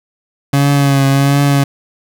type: tone with vibrato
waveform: 30% pulse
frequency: 139.4 Hz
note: C#3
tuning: 10 cents sharp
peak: -6 dBFS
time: 0.53-1.64 s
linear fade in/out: 5 ms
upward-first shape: triangle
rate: 1.4 Hz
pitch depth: 40 cents each way
effects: none